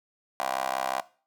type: tone with high-pass filter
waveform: 15% pulse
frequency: 65.41 Hz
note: C2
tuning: in tune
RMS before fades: -30 dBFS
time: 0.4-1.01 s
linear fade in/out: 0 ms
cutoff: 800 Hz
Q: 4.8
effects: noise-tail reverb RT60 0.4 s tail -19 dB re dry